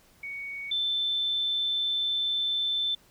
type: tone pair in turn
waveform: sine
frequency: 2234 / 3536 Hz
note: C#7 / A7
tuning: +13 / +8 cents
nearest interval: minor sixth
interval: 795 cents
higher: second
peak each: -34 / -25 dBFS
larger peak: second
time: 0.23-0.71 / 0.71-2.95 s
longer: second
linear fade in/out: 5 ms
effects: pink hiss -60 dBFS RMS until 3.1 s